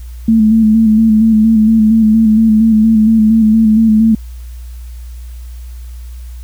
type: tone with vibrato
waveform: sine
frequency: 220 Hz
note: A3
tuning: in tune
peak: -5 dBFS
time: 0.28-4.15 s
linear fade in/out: 5 ms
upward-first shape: square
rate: 4.3 Hz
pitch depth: 33 cents each way
effects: added 60 Hz sine -25 dBFS peak until 6.43 s + white hiss -46 dBFS RMS until 6.43 s